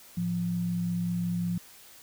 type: tone pair together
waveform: sine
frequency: 109.12 / 174.61 Hz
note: A2 / F3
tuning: -14 / 0 cents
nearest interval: minor sixth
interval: 814 cents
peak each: -37 / -27 dBFS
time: 0.17-1.58 s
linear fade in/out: 5 ms
effects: white hiss -52 dBFS RMS until 2.02 s